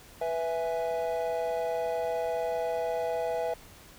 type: chord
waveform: triangle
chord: E major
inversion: second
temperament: equal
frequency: 493.9 / 659.3 / 830.6 Hz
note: B4 / E5 / G#5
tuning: 0 / 0 / 0 cents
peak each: -30 / -29 / -34 dBFS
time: 0.21-3.54 s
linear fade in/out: 5 ms
effects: pink hiss -52 dBFS RMS until 3.98 s